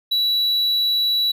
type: tone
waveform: triangle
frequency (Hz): 3927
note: B7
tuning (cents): -11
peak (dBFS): -15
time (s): 0.11-1.32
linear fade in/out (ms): 10
effects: none